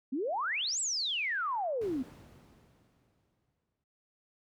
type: exponential two-way sweep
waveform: sine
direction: up then down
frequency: 242.7 to 8010 to 242.7 Hz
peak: -30 dBFS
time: 0.12-2.03 s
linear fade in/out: 10 ms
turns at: 0.8 s
type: noise with exponential decay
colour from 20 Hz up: brown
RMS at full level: -40 dBFS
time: 1.81-3.84 s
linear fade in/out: 5 ms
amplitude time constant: 440 ms
effects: noise-tail reverb RT60 0.8 s tail -24 dB re dry + high-pass 100 Hz 12 dB/octave